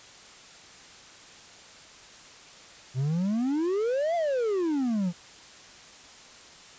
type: exponential two-way sweep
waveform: triangle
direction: up then down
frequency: 123.47 to 701 to 167 Hz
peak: -22 dBFS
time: 2.94-5.13 s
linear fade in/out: 50 ms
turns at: 4.15 s
effects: white hiss -49 dBFS RMS until 6.78 s + resampled to 16000 Hz